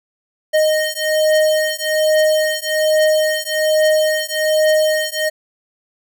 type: beating tone pair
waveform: square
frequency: 619 / 620.2 Hz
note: D#5 / D#5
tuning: -9 / -6 cents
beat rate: 1.2 Hz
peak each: -17 dBFS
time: 0.53-5.3 s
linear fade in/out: 20 ms
effects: none